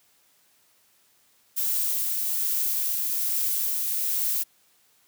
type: noise with tremolo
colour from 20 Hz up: violet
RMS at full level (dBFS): -25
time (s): 1.56-4.44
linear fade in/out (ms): 20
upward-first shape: triangle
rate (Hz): 1.2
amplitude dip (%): 25
effects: white hiss -63 dBFS RMS until 5.07 s + high-pass 80 Hz 12 dB/octave